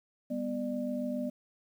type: tone cluster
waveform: sine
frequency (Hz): 200.3 / 247.5 / 597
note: G3 / B3 / D5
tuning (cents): +38 / +4 / +28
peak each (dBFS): -39 / -33 / -37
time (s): 0.3-1.3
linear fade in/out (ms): 10
effects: 10-bit